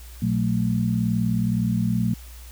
sine tone cluster, 119.3 / 181.6 / 220.7 Hz, A#2 / F#3 / A3, +41 / -32 / +5 cents, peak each -24 dBFS, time 0.22-2.14 s, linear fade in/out 5 ms, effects added 60 Hz sine -39 dBFS peak until 2.51 s + white hiss -48 dBFS RMS until 2.51 s

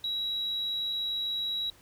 sine tone pair in turn, 3878 / 3878 Hz, B7 / B7, -32 / -32 cents, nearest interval unison, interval 0 cents, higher neither, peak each -28 dBFS, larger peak neither, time 0.04-0.93 / 0.93-1.7 s, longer first, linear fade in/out 2 ms, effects tanh soft clip ceiling -25 dBFS + pink hiss -58 dBFS RMS until 1.81 s

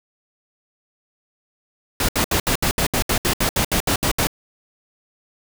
pink noise bursts, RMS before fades -19 dBFS, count 15, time 2-4.271 s, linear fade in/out 2 ms, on 87 ms, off 69 ms, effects none

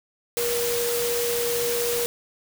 sine tone in noise, 476 Hz, A#4, 36 cents sharp, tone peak -24 dBFS, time 0.37-2.06 s, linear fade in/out 0 ms, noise white, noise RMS -28 dBFS, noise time 0.37-2.06 s, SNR +1 dB, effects none

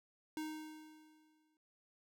square tone with exponential decay, 310.3 Hz, D#4, 5 cents flat, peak -39 dBFS, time 0.37-1.57 s, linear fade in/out 1 ms, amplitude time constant 260 ms, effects none

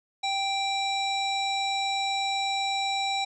harmonic tone, 784 Hz, G5, in tune, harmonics 1 / 3 / 5 / 7 / 9 / 10, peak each -28 / -33 / -30 / -43 / -45 / -45 dBFS, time 0.23-3.25 s, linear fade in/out 10 ms, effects none

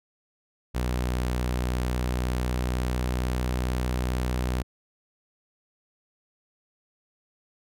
sawtooth tone with pitch glide, 61.74 to 62.28 Hz, B1 to B1, 0 to +15 cents, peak -21 dBFS, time 0.74-4.63 s, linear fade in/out 20 ms, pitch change +15 cents, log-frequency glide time 1.51-3.55 s, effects none

